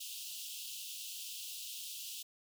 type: high-pass noise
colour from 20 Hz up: pink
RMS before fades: -45 dBFS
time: 0-2.23 s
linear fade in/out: 10 ms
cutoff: 2700 Hz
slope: 96 dB/octave
effects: none